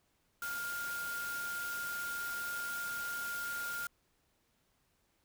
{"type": "tone in noise", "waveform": "sine", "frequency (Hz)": 1408, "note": "F6", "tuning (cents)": 14, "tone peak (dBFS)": -37, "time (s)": [0.42, 3.87], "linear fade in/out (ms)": 2, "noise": "white", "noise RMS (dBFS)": -45, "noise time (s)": [0.42, 3.87], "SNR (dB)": 5, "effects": ["pink hiss -75 dBFS RMS until 5.24 s"]}